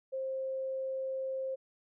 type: tone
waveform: sine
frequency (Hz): 529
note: C5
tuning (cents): +19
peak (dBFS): -33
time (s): 0.12-1.56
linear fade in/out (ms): 20
effects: none